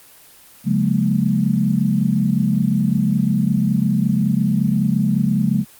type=chord; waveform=sine; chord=Bb minor seventh; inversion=first; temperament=equal with one note detuned; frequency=138.59 / 178.8 / 207.7 / 233.1 Hz; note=Db3 / F3 / Ab3 / Bb3; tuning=0 / +41 / 0 / 0 cents; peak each=-21 / -20 / -18 / -23 dBFS; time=0.64-5.65 s; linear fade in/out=50 ms; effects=white hiss -46 dBFS RMS until 5.79 s + Opus 24 kbps